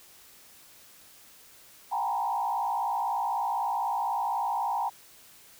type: tone with frequency modulation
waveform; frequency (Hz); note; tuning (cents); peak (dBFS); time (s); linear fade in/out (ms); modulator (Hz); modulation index
sine; 868; A5; -24; -26; 1.91-4.9; 20; 56.1; 2
effects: white hiss -54 dBFS RMS until 5.59 s